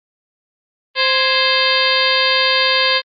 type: harmonic tone with a mistuned harmonic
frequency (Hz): 523.3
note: C5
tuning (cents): 0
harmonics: 1 / 2 / 3 / 4 / 5 / 6 / 7 / 8 / 9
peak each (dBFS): -21 / -21 / -21 / -21 / -21 / -21 / -21 / -21 / -21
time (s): 0.95-3.02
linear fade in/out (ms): 50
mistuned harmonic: 3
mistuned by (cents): +89
effects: Opus 24 kbps